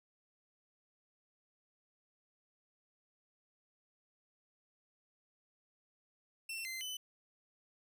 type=tone with pitch steps; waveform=sawtooth; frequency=2695 / 2072 / 3015 Hz; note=E7 / C7 / F#7; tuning=+38 / -17 / +32 cents; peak=-37 dBFS; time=6.49-6.97 s; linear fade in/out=5 ms; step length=160 ms; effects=none